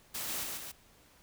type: noise with echo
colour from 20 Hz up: white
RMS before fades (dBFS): -38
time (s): 0.14-0.44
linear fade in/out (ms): 10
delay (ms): 140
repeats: 2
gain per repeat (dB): -3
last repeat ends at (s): 0.72
effects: pink hiss -62 dBFS RMS until 1.22 s